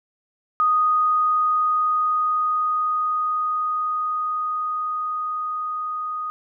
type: tone with level ramp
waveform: sine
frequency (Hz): 1242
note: D#6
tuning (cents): -3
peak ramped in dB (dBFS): -15 to -25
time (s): 0.6-6.3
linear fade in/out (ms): 0
effects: none